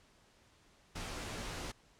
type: noise with comb filter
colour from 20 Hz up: pink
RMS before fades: -42 dBFS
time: 0.95-1.72 s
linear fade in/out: 10 ms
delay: 15 ms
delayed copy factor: -0.6
effects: pink hiss -66 dBFS RMS until 1.99 s + low-pass 8000 Hz 12 dB/octave